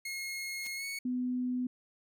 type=tone with pitch glide; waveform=sawtooth; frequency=2158 to 2217 Hz; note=C#7 to C#7; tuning=-47 to 0 cents; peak=-33 dBFS; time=0.05-0.99 s; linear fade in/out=5 ms; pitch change=+47 cents; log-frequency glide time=0.76-0.85 s
type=noise with exponential growth; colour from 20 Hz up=white; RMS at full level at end=-43 dBFS; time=0.58-0.67 s; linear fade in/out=1 ms; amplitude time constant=18 ms
type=tone; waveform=sine; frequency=250.2 Hz; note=B3; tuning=23 cents sharp; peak=-30 dBFS; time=1.05-1.67 s; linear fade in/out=5 ms
effects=none